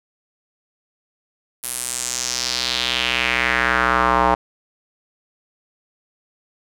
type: tone with band-pass filter sweep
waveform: square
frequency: 62 Hz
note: B1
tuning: 7 cents sharp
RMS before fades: -20 dBFS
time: 1.63-4.35 s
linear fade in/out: 10 ms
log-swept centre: 11000 to 890 Hz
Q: 2.7
effects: none